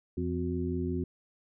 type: harmonic tone with a mistuned harmonic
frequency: 85.5 Hz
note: F2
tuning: 36 cents flat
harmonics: 1 / 2 / 3 / 4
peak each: -34 / -36 / -34 / -35 dBFS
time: 0.17-1.04 s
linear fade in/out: 5 ms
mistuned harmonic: 4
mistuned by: +100 cents
effects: none